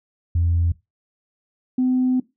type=tone pair in turn; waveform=sine; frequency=85 / 254.7 Hz; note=F2 / C4; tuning=-46 / -46 cents; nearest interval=octave + perfect fifth; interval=1900 cents; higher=second; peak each=-15 dBFS; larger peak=neither; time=0.35-0.72 / 1.78-2.2 s; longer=second; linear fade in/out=5 ms; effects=noise-tail reverb RT60 0.2 s tail -19 dB re dry + tanh soft clip ceiling -12 dBFS